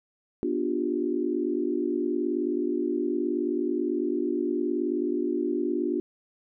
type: chord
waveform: sine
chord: G dominant seventh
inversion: first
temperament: just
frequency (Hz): 245 / 294 / 352.8 / 392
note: B3 / D4 / F4 / G4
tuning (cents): -14 / +2 / +18 / 0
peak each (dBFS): -32 / -29 / -28 / -33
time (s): 0.43-6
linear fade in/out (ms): 0
effects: none